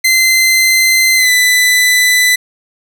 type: tone with pitch glide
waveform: sawtooth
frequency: 2067 to 1996.6 Hz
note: C7 to B6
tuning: -22 to +18 cents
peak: -4 dBFS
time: 0.04-2.36 s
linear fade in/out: 10 ms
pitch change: -60 cents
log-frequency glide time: 1.16-1.3 s
effects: none